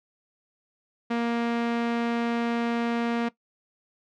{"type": "tone", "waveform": "sawtooth", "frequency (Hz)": 234.5, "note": "A#3", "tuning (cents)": 11, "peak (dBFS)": -20, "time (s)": [1.1, 3.29], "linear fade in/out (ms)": 10, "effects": ["noise-tail reverb RT60 0.1 s tail -18 dB re dry", "low-pass 3000 Hz 12 dB/octave"]}